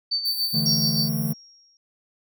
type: tone with tremolo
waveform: sine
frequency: 4557 Hz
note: C#8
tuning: 47 cents sharp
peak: -20 dBFS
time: 0.11-1.09 s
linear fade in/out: 10 ms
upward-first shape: sine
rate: 7 Hz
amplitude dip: 65%
type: high-pass noise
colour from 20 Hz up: white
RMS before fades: -34 dBFS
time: 0.25-1.33 s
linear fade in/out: 5 ms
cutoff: 9800 Hz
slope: 96 dB/octave
type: chord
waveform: triangle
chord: D suspended second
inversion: none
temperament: equal with one note detuned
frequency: 145.48 / 164.81 / 220 Hz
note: D3 / E3 / A3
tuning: -16 / 0 / 0 cents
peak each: -25 / -26 / -25 dBFS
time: 0.53-1.34 s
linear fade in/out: 20 ms
type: tone with exponential decay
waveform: sine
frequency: 5588 Hz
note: F8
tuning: in tune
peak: -19 dBFS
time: 0.66-1.77 s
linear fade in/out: 1 ms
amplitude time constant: 240 ms
effects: none